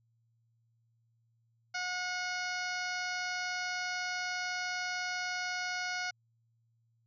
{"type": "harmonic tone with a mistuned harmonic", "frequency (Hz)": 726, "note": "F#5", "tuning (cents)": -33, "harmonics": [1, 2, 3, 4, 5, 6, 7, 8, 9], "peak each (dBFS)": [-41, -37, -40, -48, -52, -45, -44, -47, -56], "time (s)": [1.74, 6.11], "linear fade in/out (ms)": 10, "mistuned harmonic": 6, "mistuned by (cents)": 24, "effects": ["added 115 Hz sine -70 dBFS peak until 7.06 s"]}